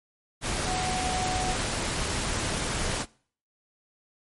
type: tone in noise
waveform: sine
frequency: 740 Hz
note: F#5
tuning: in tune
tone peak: -29 dBFS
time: 0.65-1.57 s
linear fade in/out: 50 ms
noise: pink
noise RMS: -29 dBFS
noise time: 0.41-3.06 s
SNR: -3 dB
effects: noise-tail reverb RT60 0.5 s tail -23 dB re dry + MP3 48 kbps